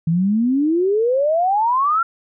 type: exponential sweep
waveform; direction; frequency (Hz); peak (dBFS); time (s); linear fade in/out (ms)
sine; up; 158.5 to 1387; -14; 0.07-2.03; 5
effects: none